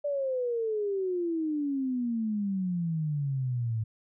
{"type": "exponential sweep", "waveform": "sine", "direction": "down", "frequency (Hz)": [587.3, 108.4], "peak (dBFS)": -27, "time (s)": [0.04, 3.84], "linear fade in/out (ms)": 10, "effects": []}